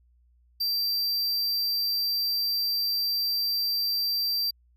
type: tone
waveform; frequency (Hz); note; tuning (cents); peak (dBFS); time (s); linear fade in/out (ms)
square; 4699; D8; 0; -25; 0.6-4.51; 10
effects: added 60 Hz sine -59 dBFS peak until 4.76 s